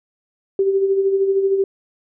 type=tone with tremolo; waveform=sine; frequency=389.8 Hz; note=G4; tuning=10 cents flat; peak=-12 dBFS; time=0.59-1.64 s; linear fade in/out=2 ms; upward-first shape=sine; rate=13 Hz; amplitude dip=50%; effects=none